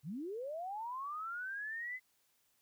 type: linear sweep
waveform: sine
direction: up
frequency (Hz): 123.47 to 2054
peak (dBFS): -39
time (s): 0.03-2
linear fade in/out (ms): 50
effects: white hiss -75 dBFS RMS until 2.61 s